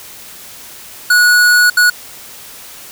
square tone bursts at uneven times, 1462 Hz, F#6, 21 cents flat, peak -7 dBFS, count 2, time 1.1-1.7 / 1.77-1.9 s, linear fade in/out 5 ms, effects white hiss -34 dBFS RMS until 2.91 s

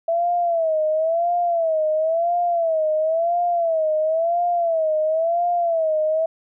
sine tone with vibrato, 659 Hz, E5, 1 cent flat, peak -17 dBFS, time 0.08-6.26 s, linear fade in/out 5 ms, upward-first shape sine, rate 0.97 Hz, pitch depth 110 cents each way, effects none

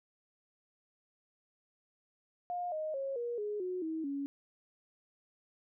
sine tone with pitch steps, 710 / 621.7 / 544.3 / 476.6 / 417.3 / 365.4 / 319.9 / 280.1 Hz, F5 / D#5 / C#5 / A#4 / G#4 / F#4 / D#4 / C#4, +28 / -2 / -32 / +38 / +8 / -22 / +48 / +18 cents, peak -34 dBFS, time 2.5-4.26 s, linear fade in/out 0 ms, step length 220 ms, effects none

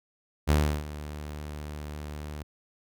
sawtooth tone with ADSR envelope, 74.7 Hz, D2, 30 cents sharp, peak -15 dBFS, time 0.47-2.43 s, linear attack 29 ms, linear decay 330 ms, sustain -17 dB, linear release 7 ms, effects none

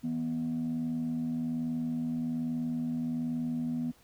sine tone pair together, 162.18 / 243.4 Hz, E3 / B3, -28 / -25 cents, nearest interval perfect fifth, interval 703 cents, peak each -36 / -29 dBFS, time 0.03-3.92 s, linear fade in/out 20 ms, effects tanh soft clip ceiling -26 dBFS + pink hiss -62 dBFS RMS until 4.03 s

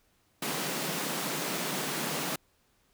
pink high-pass noise, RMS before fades -33 dBFS, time 0.42-2.36 s, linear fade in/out 5 ms, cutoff 140 Hz, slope 96 dB/octave, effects pink hiss -69 dBFS RMS until 2.93 s

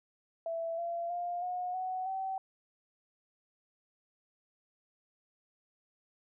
sine tone with pitch steps, 663 / 682.4 / 702.4 / 723 / 744.2 / 766 Hz, E5 / F5 / F5 / F#5 / F#5 / G5, +10 / -40 / +10 / -40 / +10 / -40 cents, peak -33 dBFS, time 0.46-2.38 s, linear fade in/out 2 ms, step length 320 ms, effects none

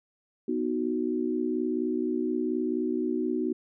sine chord, B major, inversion none, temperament equal, 246.9 / 311.1 / 370 Hz, B3 / D#4 / F#4, 0 / 0 / 0 cents, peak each -30 dBFS, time 0.48-3.53 s, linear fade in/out 5 ms, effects none

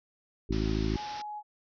harmonic tone, 53.5 Hz, A1, 48 cents flat, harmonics 1 / 2 / 3 / 4 / 5 / 6 / 7, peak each -31 / -34 / -37 / -35 / -36 / -35 / -36 dBFS, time 0.49-0.97 s, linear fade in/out 10 ms
white low-pass noise, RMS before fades -45 dBFS, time 0.52-1.22 s, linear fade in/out 5 ms, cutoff 5700 Hz, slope 96 dB/octave
sine tone, 840 Hz, G#5, 19 cents sharp, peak -36 dBFS, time 0.94-1.43 s, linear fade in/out 50 ms
effects none

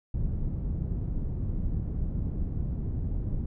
pink low-pass noise, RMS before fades -30 dBFS, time 0.14-3.46 s, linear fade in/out 5 ms, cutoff 160 Hz, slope 12 dB/octave, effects none

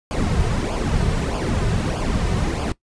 brown noise with flanger, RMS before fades -21 dBFS, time 0.11-2.72 s, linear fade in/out 0 ms, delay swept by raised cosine 0.51 to 3.71 ms, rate 1.6 Hz, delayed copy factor -0.65, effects noise-tail reverb RT60 0.1 s tail -19 dB re dry + resampled to 22050 Hz

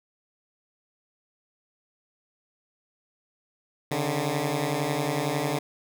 10% pulse beating tone pair, 139 / 150 Hz, C#3 / D3, +5 / +37 cents, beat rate 11 Hz, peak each -21 / -19 dBFS, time 3.91-5.59 s, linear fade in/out 5 ms, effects none

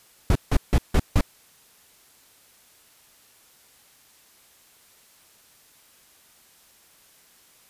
brown noise bursts, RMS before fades -17 dBFS, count 5, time 0.3-1.21 s, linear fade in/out 2 ms, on 54 ms, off 160 ms, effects white hiss -56 dBFS RMS until 7.69 s + resampled to 32000 Hz

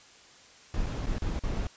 brown noise with dropouts, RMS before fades -30 dBFS, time 0.74-1.67 s, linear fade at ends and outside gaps 1 ms, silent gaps 0.861-0.865 / 1.061-1.068 / 1.183-1.22 / 1.392-1.437 s, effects white hiss -54 dBFS RMS until 1.76 s + resampled to 16000 Hz

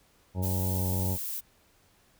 harmonic tone, 92.5 Hz, F#2, in tune, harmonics 1 / 2 / 3 / 4 / 5 / 6 / 7 / 9 / 10, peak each -28 / -34 / -42 / -44 / -44 / -44 / -48 / -45 / -49 dBFS, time 0.34-1.18 s, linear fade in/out 50 ms
violet noise, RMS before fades -35 dBFS, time 0.42-1.41 s, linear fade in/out 20 ms
effects pink hiss -64 dBFS RMS until 2.19 s

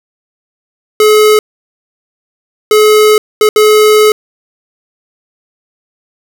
square tone bursts at uneven times, 426.7 Hz, G#4, 47 cents sharp, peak -4 dBFS, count 4, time 1-1.39 / 2.71-3.18 / 3.41-3.49 / 3.56-4.12 s, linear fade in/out 2 ms, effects none

